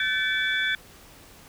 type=tone cluster; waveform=sine; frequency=1525 / 1747 / 2290 / 3459 Hz; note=G6 / A6 / D7 / A7; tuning=-48 / -13 / -44 / -30 cents; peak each=-26 / -28 / -30 / -28 dBFS; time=0-0.75 s; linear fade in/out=2 ms; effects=tanh soft clip ceiling -13 dBFS + pink hiss -50 dBFS RMS until 1.48 s